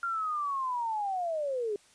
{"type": "linear sweep", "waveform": "sine", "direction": "down", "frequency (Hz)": [1396.9, 397.4], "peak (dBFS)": -29, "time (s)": [0.03, 1.76], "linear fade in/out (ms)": 2, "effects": ["white hiss -61 dBFS RMS until 1.94 s", "resampled to 22050 Hz"]}